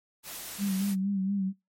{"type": "noise", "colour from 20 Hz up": "white", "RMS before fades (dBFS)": -40, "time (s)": [0.23, 0.96], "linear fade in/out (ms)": 50}
{"type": "tone with vibrato", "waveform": "sine", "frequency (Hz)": 195.2, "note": "G3", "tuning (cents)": -7, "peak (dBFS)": -26, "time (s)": [0.58, 1.53], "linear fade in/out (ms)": 50, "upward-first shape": "sine", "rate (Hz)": 4.3, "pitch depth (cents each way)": 58}
{"effects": ["noise-tail reverb RT60 0.2 s tail -21 dB re dry", "MP3 64 kbps"]}